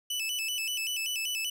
sawtooth tone with vibrato, 2794 Hz, F7, in tune, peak -27 dBFS, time 0.1-1.5 s, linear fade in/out 5 ms, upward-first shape square, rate 5.2 Hz, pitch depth 110 cents each way, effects none

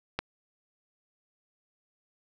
click, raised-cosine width 0.3 ms, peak -13 dBFS, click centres 0.19 s, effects none

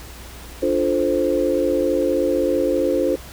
sine chord, D minor seventh, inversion none, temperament equal, 293.7 / 349.2 / 440 / 523.3 Hz, D4 / F4 / A4 / C5, 0 / 0 / 0 / 0 cents, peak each -23 / -22 / -24 / -20 dBFS, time 0.62-3.16 s, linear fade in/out 10 ms, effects added 60 Hz sine -39 dBFS peak until 3.32 s + pink hiss -40 dBFS RMS until 3.32 s

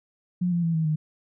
sine tone with pitch steps, 178.6 / 172.22 / 166.06 / 160.13 / 154.41 Hz, F3 / F3 / E3 / E3 / D#3, +39 / -24 / +13 / -50 / -13 cents, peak -21 dBFS, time 0.41-0.96 s, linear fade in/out 10 ms, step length 110 ms, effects none

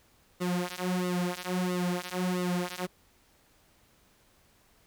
sawtooth tone with flanger, 180 Hz, F#3, 47 cents flat, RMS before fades -31 dBFS, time 0.4-2.87 s, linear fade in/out 20 ms, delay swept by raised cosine 1.2 to 5.7 ms, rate 1.5 Hz, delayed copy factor -1, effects pink hiss -64 dBFS RMS until 4.86 s

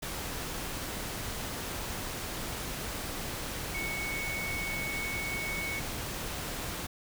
sine tone in noise, 2217 Hz, C#7, in tune, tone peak -34 dBFS, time 3.74-5.8 s, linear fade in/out 10 ms, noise pink, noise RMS -37 dBFS, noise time 0.02-6.87 s, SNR 0 dB, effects none

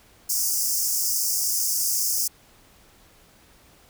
pink high-pass noise, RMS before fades -24 dBFS, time 0.29-2.28 s, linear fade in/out 10 ms, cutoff 5000 Hz, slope 96 dB/octave, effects pink hiss -55 dBFS RMS until 3.89 s

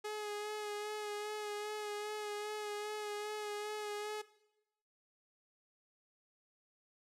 sawtooth tone with vibrato, 419.7 Hz, G#4, 18 cents sharp, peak -35 dBFS, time 0.04-4.22 s, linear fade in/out 10 ms, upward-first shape sine, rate 2.5 Hz, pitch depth 23 cents each way, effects noise-tail reverb RT60 0.9 s tail -18 dB re dry + low-pass 11000 Hz 12 dB/octave

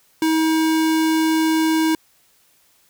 square tone, 318.9 Hz, D#4, 43 cents sharp, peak -16 dBFS, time 0.22-1.95 s, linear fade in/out 2 ms, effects white hiss -58 dBFS RMS until 2.89 s

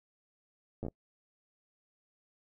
slowing click train, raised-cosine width 2 ms, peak -25 dBFS, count 5, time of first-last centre 0.83-0.883 s, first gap 9 ms, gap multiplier 1.27, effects noise-tail reverb RT60 0.1 s tail -26 dB re dry

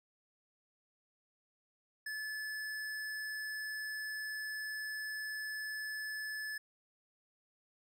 sine tone with hard clipping, 1729 Hz, A6, 31 cents flat, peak -40 dBFS, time 2.06-6.58 s, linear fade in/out 5 ms, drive 16 dB, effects none

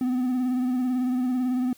triangle tone with vibrato, 252.3 Hz, B3, 37 cents sharp, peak -20 dBFS, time 0.01-1.73 s, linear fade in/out 2 ms, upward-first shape sine, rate 18 Hz, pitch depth 40 cents each way, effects white hiss -56 dBFS RMS until 1.77 s

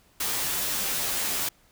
white noise with comb filter, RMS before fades -28 dBFS, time 0.2-1.49 s, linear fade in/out 5 ms, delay 12 ms, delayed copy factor -0.9, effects pink hiss -61 dBFS RMS until 1.71 s

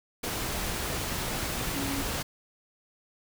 sine tone in noise, 277.2 Hz, C#4, in tune, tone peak -32 dBFS, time 1.76-2.03 s, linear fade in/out 10 ms, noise pink, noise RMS -32 dBFS, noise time 0.23-2.23 s, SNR -3 dB, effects none

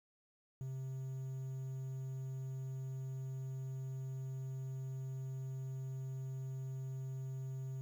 triangle tone with quantisation, 132 Hz, C3, 16 cents sharp, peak -38 dBFS, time 0.61-7.81 s, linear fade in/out 0 ms, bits 11, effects none

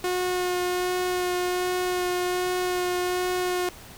sawtooth tone with vibrato, 361.4 Hz, F#4, 41 cents flat, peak -20 dBFS, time 0.04-3.69 s, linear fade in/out 2 ms, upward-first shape sine, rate 1.3 Hz, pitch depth 10 cents each way, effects pink hiss -45 dBFS RMS until 3.97 s

